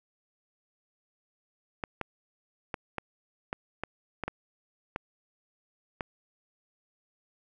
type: clicks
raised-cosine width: 0.5 ms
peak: -17 dBFS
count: 10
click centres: 1.838 / 2.013 / 2.742 / 2.983 / 3.529 / 3.836 / 4.237 / 4.28 / 4.961 / 6.008 s
effects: none